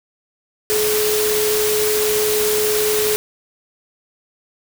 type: tone in noise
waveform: sine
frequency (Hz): 425.3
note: G#4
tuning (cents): +41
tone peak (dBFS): -17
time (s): 0.7-3.16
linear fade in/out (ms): 0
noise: white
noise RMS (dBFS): -21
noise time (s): 0.7-3.16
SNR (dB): +1
effects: none